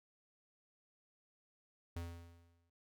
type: tone with exponential decay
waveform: square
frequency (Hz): 85.1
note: F2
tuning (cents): -44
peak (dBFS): -40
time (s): 1.96-2.7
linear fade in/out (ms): 5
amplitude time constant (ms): 160
effects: noise-tail reverb RT60 0.2 s tail -22 dB re dry